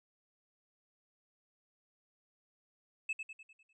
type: tone with echo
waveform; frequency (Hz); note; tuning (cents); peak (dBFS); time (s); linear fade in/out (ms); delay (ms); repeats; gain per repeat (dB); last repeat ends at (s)
triangle; 2605; E7; -21; -31; 3.09-3.13; 5; 100; 6; -6; 3.73
effects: resampled to 22050 Hz